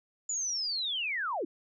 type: linear sweep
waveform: sine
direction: down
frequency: 7040 to 269.6 Hz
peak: -30 dBFS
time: 0.29-1.45 s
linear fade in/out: 5 ms
effects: none